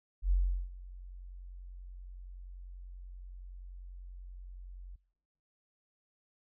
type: tone with ADSR envelope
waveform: sine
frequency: 45.21 Hz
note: F#1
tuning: 39 cents flat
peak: -23 dBFS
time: 0.22-4.96 s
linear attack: 89 ms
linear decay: 380 ms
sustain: -21 dB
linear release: 8 ms
effects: noise-tail reverb RT60 0.9 s tail -25 dB re dry